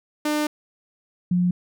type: tone pair in turn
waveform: sawtooth / sine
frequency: 300 / 178.38 Hz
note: D4 / F3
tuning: +37 / +37 cents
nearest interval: major sixth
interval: 900 cents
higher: first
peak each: -17 dBFS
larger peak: neither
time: 0.25-0.47 / 1.31-1.51 s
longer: first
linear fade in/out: 5 ms
effects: none